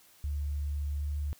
sine tone with pitch glide, 72.4 to 73.16 Hz, D2 to D2, -24 to -6 cents, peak -30 dBFS, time 0.24-1.33 s, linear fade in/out 0 ms, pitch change +18 cents, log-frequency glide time 0.98-1.04 s, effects white hiss -60 dBFS RMS until 1.39 s

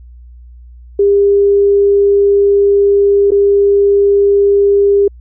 sine tone with dropouts, 401.9 Hz, G4, 43 cents sharp, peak -6 dBFS, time 0.99-5.08 s, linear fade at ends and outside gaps 5 ms, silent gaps 3.307-3.317 s, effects added 60 Hz sine -33 dBFS peak until 5.2 s

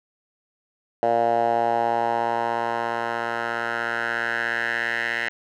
10% pulse tone with band-pass filter sweep, 116.9 Hz, A#2, 5 cents sharp, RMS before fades -24 dBFS, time 1.03-5.29 s, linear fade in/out 0 ms, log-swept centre 670 to 2000 Hz, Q 3.7, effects none

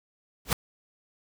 pink noise with exponential growth, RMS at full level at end -19 dBFS, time 0.45-0.53 s, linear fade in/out 2 ms, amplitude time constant 17 ms, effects none

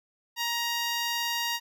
10% pulse tone, 941 Hz, A#5, 16 cents sharp, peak -19 dBFS, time 0.36-1.6 s, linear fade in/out 50 ms, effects none

